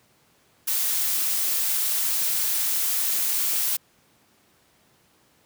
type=noise; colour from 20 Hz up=blue; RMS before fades=-24 dBFS; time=0.67-3.77 s; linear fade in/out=10 ms; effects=pink hiss -61 dBFS RMS until 5.45 s + high-pass 100 Hz 12 dB/octave